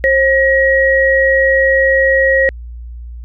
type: tone pair together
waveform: sine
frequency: 534.3 / 1900 Hz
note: C5 / A#6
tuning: +36 / +33 cents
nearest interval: octave + minor seventh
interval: 2197 cents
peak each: -11 dBFS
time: 0.04-2.49 s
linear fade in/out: 0 ms
effects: added 59 Hz sine -26 dBFS peak until 3.24 s